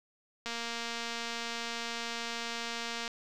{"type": "click train", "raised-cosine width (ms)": 0.2, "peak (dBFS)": -20, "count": 611, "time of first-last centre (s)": [0.46, 3.078], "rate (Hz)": 233, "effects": []}